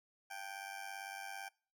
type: tone with amplitude modulation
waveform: 20% pulse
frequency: 784 Hz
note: G5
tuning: in tune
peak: -36 dBFS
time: 0.3-1.49 s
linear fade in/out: 10 ms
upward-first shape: sine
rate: 97.8 Hz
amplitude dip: 75%
effects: noise-tail reverb RT60 0.4 s tail -24 dB re dry